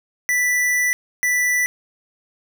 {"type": "tone bursts at uneven times", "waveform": "square", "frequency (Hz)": 1975.5, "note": "B6", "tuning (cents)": 0, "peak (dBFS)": -17, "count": 2, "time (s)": [[0.29, 0.93], [1.23, 1.66]], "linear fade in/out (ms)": 0, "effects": []}